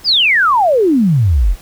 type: exponential sweep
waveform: sine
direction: down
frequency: 5240 to 38 Hz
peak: -8 dBFS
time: 0.04-1.56 s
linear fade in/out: 50 ms
effects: pink hiss -41 dBFS RMS until 1.61 s